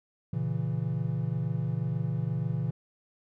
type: chord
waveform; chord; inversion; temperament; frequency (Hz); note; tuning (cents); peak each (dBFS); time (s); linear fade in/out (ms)
triangle; A# diminished; none; equal; 116.54 / 138.59 / 164.81; A#2 / C#3 / E3; 0 / 0 / 0; -30; 0.33-2.71; 5
effects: none